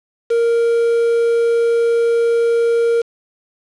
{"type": "tone with quantisation", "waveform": "triangle", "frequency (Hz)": 465.7, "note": "A#4", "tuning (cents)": -2, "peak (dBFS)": -10, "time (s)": [0.3, 3.02], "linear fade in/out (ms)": 10, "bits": 5, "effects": ["low-pass 5000 Hz 12 dB/octave"]}